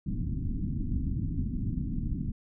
pink low-pass noise, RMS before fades -31 dBFS, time 0.06-2.32 s, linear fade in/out 10 ms, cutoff 280 Hz, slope 48 dB/octave, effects none

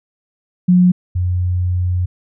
sine tone pair in turn, 180 / 90 Hz, F#3 / F#2, -47 / -47 cents, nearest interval octave, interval 1200 cents, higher first, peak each -7 / -14 dBFS, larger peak first, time 0.68-0.92 / 1.15-2.06 s, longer second, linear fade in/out 10 ms, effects none

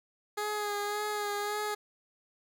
15% pulse tone with vibrato, 415.3 Hz, G#4, in tune, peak -25 dBFS, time 0.37-1.75 s, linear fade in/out 10 ms, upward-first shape sine, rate 1.8 Hz, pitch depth 26 cents each way, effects none

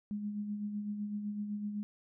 sine tone with tremolo, 207.4 Hz, G#3, 2 cents flat, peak -33 dBFS, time 0.11-1.83 s, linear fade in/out 0 ms, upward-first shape sine, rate 7.9 Hz, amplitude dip 45%, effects none

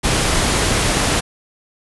pink low-pass noise, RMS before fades -17 dBFS, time 0.03-1.21 s, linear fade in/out 20 ms, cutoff 11000 Hz, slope 96 dB/octave, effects none

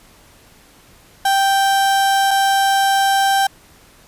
35% pulse tone pair in turn, 784 / 784 Hz, G5 / G5, 0 / 0 cents, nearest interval unison, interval 0 cents, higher neither, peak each -11 dBFS, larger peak neither, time 1.25-2.31 / 2.31-3.47 s, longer second, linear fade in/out 5 ms, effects pink hiss -48 dBFS RMS until 4.07 s + resampled to 32000 Hz

